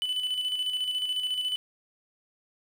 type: tone with tremolo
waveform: triangle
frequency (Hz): 2998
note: F#7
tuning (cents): +22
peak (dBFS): -24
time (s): 0.02-1.56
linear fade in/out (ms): 0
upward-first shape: square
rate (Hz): 14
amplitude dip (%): 45
effects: 9-bit